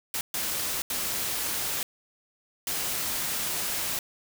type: noise bursts at uneven times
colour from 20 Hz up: white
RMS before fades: -30 dBFS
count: 4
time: 0.14-0.21 / 0.34-0.82 / 0.9-1.83 / 2.67-3.99 s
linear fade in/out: 2 ms
effects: none